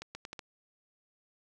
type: accelerating click train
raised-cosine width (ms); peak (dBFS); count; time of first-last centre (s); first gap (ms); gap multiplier
0.2; -24; 5; 0.02-0.392; 130; 0.78
effects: none